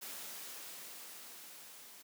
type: noise with level ramp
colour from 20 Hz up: white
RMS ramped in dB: -45 to -55 dBFS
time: 0.01-2.03 s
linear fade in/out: 20 ms
effects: high-pass 200 Hz 12 dB/octave